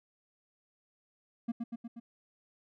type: tone with echo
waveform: triangle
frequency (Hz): 233.1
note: A#3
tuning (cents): 0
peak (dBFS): -28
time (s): 1.48-1.52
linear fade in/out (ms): 10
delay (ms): 120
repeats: 4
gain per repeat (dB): -3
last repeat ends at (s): 2
effects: none